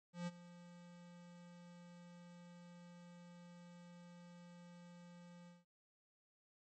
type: tone with ADSR envelope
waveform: square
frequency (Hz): 174.61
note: F3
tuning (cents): 0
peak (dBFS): -40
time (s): 0.13-5.65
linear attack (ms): 140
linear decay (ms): 33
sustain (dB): -17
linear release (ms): 180
effects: MP3 32 kbps